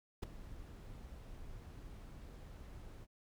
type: noise with ADSR envelope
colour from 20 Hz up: brown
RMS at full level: -33 dBFS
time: 0.22-3.07 s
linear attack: 14 ms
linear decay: 8 ms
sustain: -18 dB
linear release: 44 ms
effects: none